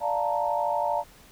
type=chord; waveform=sine; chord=Bb major seventh; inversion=first; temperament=equal; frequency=587.3 / 698.5 / 880 / 932.3 Hz; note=D5 / F5 / A5 / Bb5; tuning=0 / 0 / 0 / 0 cents; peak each=-29 dBFS; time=0-1.04 s; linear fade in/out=50 ms; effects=pink hiss -53 dBFS RMS until 1.31 s